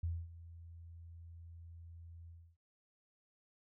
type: tone with ADSR envelope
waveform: sine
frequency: 84 Hz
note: E2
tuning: 33 cents sharp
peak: -33 dBFS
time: 0.03-2.57 s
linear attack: 6 ms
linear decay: 240 ms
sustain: -17 dB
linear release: 290 ms
effects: none